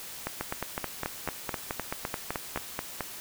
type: two click trains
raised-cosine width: 0.5 ms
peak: -15 / -15 dBFS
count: 10 / 13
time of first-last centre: 0.27-2.56 / 0.41-3.007 s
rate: 3.93 / 4.62 Hz
effects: white hiss -42 dBFS RMS until 3.2 s